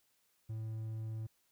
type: tone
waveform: triangle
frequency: 110.6 Hz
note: A2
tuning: 9 cents sharp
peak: -36 dBFS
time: 0.49-1.27 s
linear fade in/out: 10 ms
effects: white hiss -75 dBFS RMS until 1.51 s